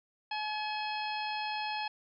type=harmonic tone with a mistuned harmonic; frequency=852 Hz; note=G#5; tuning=44 cents sharp; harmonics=1 / 2 / 3 / 4 / 5 / 6; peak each=-35 / -43 / -40 / -44 / -44 / -47 dBFS; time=0.31-1.88 s; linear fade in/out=5 ms; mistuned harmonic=4; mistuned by=-60 cents; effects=none